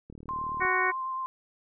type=click train; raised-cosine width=3 ms; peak=-32 dBFS; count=22; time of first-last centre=0.1-0.65 s; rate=38.2 Hz
type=tone with vibrato; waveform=sine; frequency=1046.5 Hz; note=C6; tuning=in tune; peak=-30 dBFS; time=0.29-1.26 s; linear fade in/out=0 ms; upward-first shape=sine; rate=9.1 Hz; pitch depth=13 cents each way
type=harmonic tone; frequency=370.6 Hz; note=F#4; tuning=3 cents sharp; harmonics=1 / 2 / 3 / 4 / 5 / 6; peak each=-33 / -34 / -31 / -30 / -29 / -31 dBFS; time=0.6-0.92 s; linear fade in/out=20 ms
effects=none